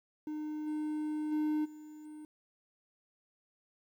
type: tone with level steps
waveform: triangle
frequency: 304.7 Hz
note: D#4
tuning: 36 cents flat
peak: -34 / -31 / -27 / -45 / -43 dBFS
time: 0.27-2.25 s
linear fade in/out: 2 ms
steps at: 0.66 / 1.31 / 1.64 / 2.04 s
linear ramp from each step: 20 ms
effects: 11-bit